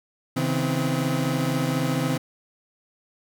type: tone cluster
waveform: 30% pulse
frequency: 135.4 / 159.5 / 256.5 Hz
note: C#3 / D#3 / C4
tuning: -40 / +43 / -34 cents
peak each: -24 dBFS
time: 0.36-2.18 s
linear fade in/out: 10 ms
effects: none